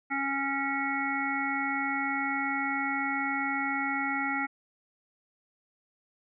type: harmonic tone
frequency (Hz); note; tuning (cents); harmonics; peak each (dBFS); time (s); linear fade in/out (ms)
275.8; C#4; -9; 1 / 3 / 5 / 7 / 8; -34 / -34 / -34 / -34 / -34; 0.1-4.47; 20
effects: none